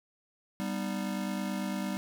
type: chord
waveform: square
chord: G augmented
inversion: none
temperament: just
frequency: 196 / 245 / 306.2 Hz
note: G3 / B3 / D#4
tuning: 0 / -14 / -28 cents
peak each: -34 / -39 / -40 dBFS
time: 0.6-1.97 s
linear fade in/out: 0 ms
effects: none